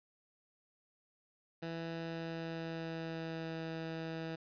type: tone with pitch glide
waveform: 15% pulse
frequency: 165.3 to 162.46 Hz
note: E3 to E3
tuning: +5 to -25 cents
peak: -33 dBFS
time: 1.62-4.36 s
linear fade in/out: 10 ms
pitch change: -30 cents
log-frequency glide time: 1.9-3.62 s
effects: resampled to 11025 Hz + 11-bit